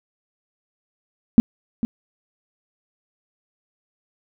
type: tone with echo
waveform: sine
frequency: 230 Hz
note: A#3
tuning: 23 cents flat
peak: -5 dBFS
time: 1.38-1.4 s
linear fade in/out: 0 ms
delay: 450 ms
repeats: 1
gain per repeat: -13 dB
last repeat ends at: 1.85 s
effects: none